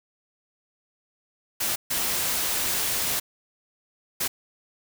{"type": "noise bursts at uneven times", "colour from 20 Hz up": "white", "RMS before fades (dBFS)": -26, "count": 3, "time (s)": [[1.6, 1.76], [1.9, 3.2], [4.2, 4.28]], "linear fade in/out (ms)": 10, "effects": []}